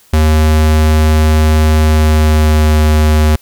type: tone with pitch glide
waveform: square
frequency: 77.7 to 76.85 Hz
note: D#2 to D#2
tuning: -2 to -21 cents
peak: -7 dBFS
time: 0.13-3.36 s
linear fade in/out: 5 ms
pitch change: -19 cents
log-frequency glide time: 1.79-2.76 s
effects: white hiss -47 dBFS RMS until 3.41 s